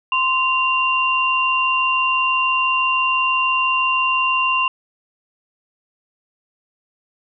sine tone pair together, 1041 / 2773 Hz, C6 / F7, -9 / -13 cents, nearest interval octave + perfect fourth, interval 1696 cents, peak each -18 dBFS, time 0.12-4.68 s, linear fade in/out 2 ms, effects none

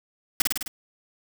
white noise with echo, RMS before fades -19 dBFS, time 0.4-0.42 s, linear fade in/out 2 ms, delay 52 ms, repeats 5, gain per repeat -3 dB, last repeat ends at 0.68 s, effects none

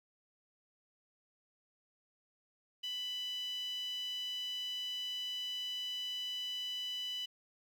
10% pulse tone with high-pass filter, 994 Hz, B5, 11 cents sharp, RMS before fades -40 dBFS, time 2.83-7.26 s, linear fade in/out 10 ms, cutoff 2900 Hz, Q 9.4, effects none

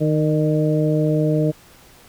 harmonic tone with a mistuned harmonic, 154.3 Hz, D#3, 14 cents flat, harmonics 1 / 2 / 3 / 4, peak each -18 / -21 / -23 / -24 dBFS, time 0-1.52 s, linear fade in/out 20 ms, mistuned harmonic 4, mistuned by -21 cents, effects pink hiss -48 dBFS RMS until 2.08 s

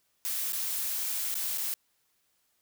blue noise with dropouts, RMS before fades -32 dBFS, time 0.25-1.74 s, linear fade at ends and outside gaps 0 ms, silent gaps 0.523-0.531 / 1.342-1.353 / 1.575-1.581 s, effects white hiss -73 dBFS RMS until 2.61 s

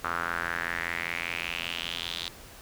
sawtooth tone with band-pass filter sweep, 85.1 Hz, F2, 44 cents flat, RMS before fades -33 dBFS, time 0.04-2.29 s, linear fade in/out 0 ms, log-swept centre 1300 to 3800 Hz, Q 4.2, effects pink hiss -48 dBFS RMS until 2.61 s

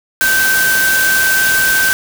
sine tone in noise, 1549 Hz, G6, 21 cents flat, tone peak -11 dBFS, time 0.21-1.93 s, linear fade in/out 0 ms, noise white, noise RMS -17 dBFS, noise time 0.21-1.93 s, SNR +3 dB, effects none

